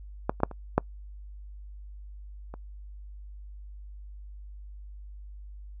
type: clicks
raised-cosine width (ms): 1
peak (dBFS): -10 / -24 / -6 / -26 / -6 / -26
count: 6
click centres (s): 0.295 / 0.403 / 0.434 / 0.513 / 0.78 / 2.54
effects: noise-tail reverb RT60 0.1 s tail -25 dB re dry + added 50 Hz sine -41 dBFS peak until 5.8 s